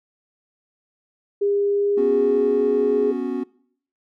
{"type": "tone with pitch glide", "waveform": "sine", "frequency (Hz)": [404.2, 414.4], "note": ["G#4", "G#4"], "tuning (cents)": [-47, -4], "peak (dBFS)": -17, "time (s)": [1.41, 3.12], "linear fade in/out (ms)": 10, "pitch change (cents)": 43, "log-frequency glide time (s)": [1.72, 2.7]}
{"type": "chord", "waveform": "triangle", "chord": "B suspended second", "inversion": "none", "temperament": "equal with one note detuned", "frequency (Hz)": [246.9, 277.2, 368.1], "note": ["B3", "C#4", "F#4"], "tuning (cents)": [0, 0, -9], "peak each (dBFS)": [-25, -25, -25], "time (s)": [1.97, 3.44], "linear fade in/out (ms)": 10}
{"effects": ["noise-tail reverb RT60 0.6 s tail -22 dB re dry"]}